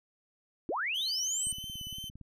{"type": "linear sweep", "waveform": "sine", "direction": "up", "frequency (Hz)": [260.4, 8870], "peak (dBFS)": -30, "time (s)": [0.69, 1.52], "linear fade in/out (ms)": 0}
{"type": "tone with vibrato", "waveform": "40% pulse", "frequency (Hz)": 3048, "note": "G7", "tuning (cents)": -49, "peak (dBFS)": -38, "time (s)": [0.94, 2.1], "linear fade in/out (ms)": 20, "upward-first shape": "sine", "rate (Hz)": 3, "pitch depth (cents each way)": 24}
{"type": "click train", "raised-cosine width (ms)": 5, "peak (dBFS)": -35, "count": 14, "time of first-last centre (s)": [1.47, 2.213], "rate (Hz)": 17.5}
{"effects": []}